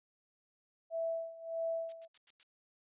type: tone with tremolo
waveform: sine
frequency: 659 Hz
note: E5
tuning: 1 cent flat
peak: -32 dBFS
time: 0.9-2.08 s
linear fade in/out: 50 ms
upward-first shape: sine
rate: 1.6 Hz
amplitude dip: 85%
type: noise bursts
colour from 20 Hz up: violet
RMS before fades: -45 dBFS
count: 5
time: 1.89-2.43 s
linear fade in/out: 0 ms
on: 32 ms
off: 95 ms
effects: resampled to 8000 Hz